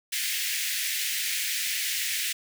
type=high-pass noise; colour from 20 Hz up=pink; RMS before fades=-29 dBFS; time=0.12-2.33 s; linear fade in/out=10 ms; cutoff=1800 Hz; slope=48 dB/octave; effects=none